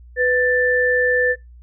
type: tone pair together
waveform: sine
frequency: 497.6 / 1767.6 Hz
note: B4 / A6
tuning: +13 / +7 cents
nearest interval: octave + minor seventh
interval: 2194 cents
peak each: -17 dBFS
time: 0.16-1.36 s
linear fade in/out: 50 ms
effects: noise-tail reverb RT60 0.2 s tail -24 dB re dry + added 60 Hz sine -40 dBFS peak until 1.62 s